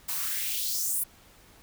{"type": "noise with high-pass filter sweep", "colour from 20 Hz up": "blue", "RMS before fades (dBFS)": -30, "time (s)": [0.08, 1.04], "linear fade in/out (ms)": 10, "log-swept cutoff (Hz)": [810, 11000], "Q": 2.8, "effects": ["pink hiss -56 dBFS RMS until 1.62 s"]}